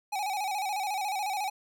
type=tone with vibrato; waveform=square; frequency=798 Hz; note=G5; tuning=31 cents sharp; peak=-30 dBFS; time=0.12-1.5 s; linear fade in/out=10 ms; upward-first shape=square; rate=14 Hz; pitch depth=80 cents each way; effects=none